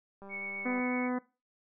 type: click train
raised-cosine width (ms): 1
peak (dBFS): -36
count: 115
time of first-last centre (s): 0.22-0.799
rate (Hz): 197
type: tone with vibrato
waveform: sine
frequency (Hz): 2217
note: C#7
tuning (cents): 0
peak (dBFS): -36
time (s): 0.29-1.1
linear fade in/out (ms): 50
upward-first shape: triangle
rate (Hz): 8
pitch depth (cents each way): 12
type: harmonic tone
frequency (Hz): 250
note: B3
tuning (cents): +21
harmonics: 1 / 2 / 3 / 4 / 5 / 6 / 7 / 8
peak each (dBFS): -31 / -37 / -41 / -43 / -45 / -47 / -48 / -49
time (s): 0.65-1.19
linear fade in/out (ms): 10
effects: noise-tail reverb RT60 0.3 s tail -21 dB re dry